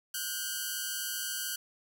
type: tone pair together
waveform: 5% pulse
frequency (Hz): 1455.2 / 1568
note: F#6 / G6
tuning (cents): -29 / 0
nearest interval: minor second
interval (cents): 129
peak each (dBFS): -25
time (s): 0.14-1.56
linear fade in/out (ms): 5
effects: none